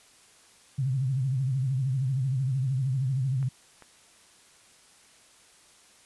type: tone with vibrato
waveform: sine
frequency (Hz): 131.8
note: C3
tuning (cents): +13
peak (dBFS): -24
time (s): 0.78-3.49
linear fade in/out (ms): 10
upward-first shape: sine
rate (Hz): 13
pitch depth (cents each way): 110
type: clicks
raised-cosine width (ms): 0.5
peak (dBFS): -33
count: 2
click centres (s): 3.428 / 3.823
effects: white hiss -57 dBFS RMS until 6.05 s + resampled to 24000 Hz